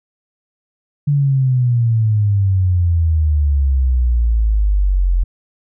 sine exponential sweep, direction down, 146.4 to 42.93 Hz, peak -11 dBFS, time 1.07-5.24 s, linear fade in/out 10 ms, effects none

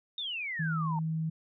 sine exponential sweep, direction down, 3729 to 876 Hz, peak -33 dBFS, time 0.18-0.99 s, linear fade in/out 2 ms
sine tone, 160 Hz, D#3, 49 cents sharp, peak -29 dBFS, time 0.59-1.3 s, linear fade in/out 10 ms
effects none

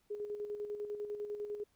sine tone with tremolo, 415.3 Hz, G#4, in tune, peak -36 dBFS, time 0.1-1.64 s, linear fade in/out 10 ms, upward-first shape square, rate 10 Hz, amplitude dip 50%, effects pink hiss -75 dBFS RMS until 1.75 s

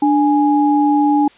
sine tone pair together, 294.3 / 830.6 Hz, D4 / G#5, +4 / 0 cents, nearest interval octave + tritone, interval 1796 cents, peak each -12 / -15 dBFS, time 0.02-1.28 s, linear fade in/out 5 ms, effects white hiss -47 dBFS RMS until 1.37 s + resampled to 8000 Hz

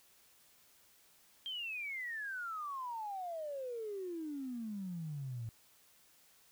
triangle exponential sweep, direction down, 3200 to 110.2 Hz, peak -35 dBFS, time 1.46-5.49 s, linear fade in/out 0 ms, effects tanh soft clip ceiling -37 dBFS + white hiss -66 dBFS RMS until 6.51 s

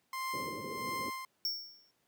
30% pulse tone with tremolo, 1049 Hz, C6, 4 cents sharp, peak -32 dBFS, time 0.13-1.25 s, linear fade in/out 2 ms, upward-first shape sine, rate 1.5 Hz, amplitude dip 60%
white low-pass noise, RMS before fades -43 dBFS, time 0.33-1.1 s, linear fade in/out 5 ms, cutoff 560 Hz, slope 96 dB/octave
square tone with exponential decay, 5470 Hz, F8, 37 cents flat, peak -30 dBFS, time 1.45-1.91 s, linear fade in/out 1 ms, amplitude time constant 100 ms
effects pink hiss -75 dBFS RMS until 2.07 s + high-pass 150 Hz 12 dB/octave

